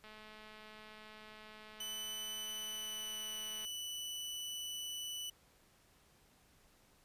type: click train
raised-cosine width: 0.3 ms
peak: -39 dBFS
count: 777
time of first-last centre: 0.04-3.649 s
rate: 215 Hz
type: tone with pitch glide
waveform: sawtooth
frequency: 3000 to 2974 Hz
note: F#7 to F#7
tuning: +23 to +8 cents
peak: -38 dBFS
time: 1.8-5.3 s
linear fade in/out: 5 ms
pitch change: -15 cents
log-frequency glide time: 2.4-3.34 s
effects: pink hiss -68 dBFS RMS until 7.04 s + resampled to 32000 Hz